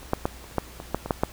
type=clicks; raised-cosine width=1 ms; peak=-30 / -7 / -9 / -29 / -8 / -21 / -9 / -17 / -7 / -6 dBFS; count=10; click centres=0.03 / 0.134 / 0.255 / 0.442 / 0.583 / 0.801 / 0.946 / 1.06 / 1.108 / 1.235 s; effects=added 60 Hz sine -45 dBFS peak until 1.32 s + pink hiss -46 dBFS RMS until 1.32 s